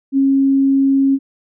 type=tone; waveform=sine; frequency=272.2 Hz; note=C#4; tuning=31 cents flat; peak=-10 dBFS; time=0.12-1.19 s; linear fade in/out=50 ms; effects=none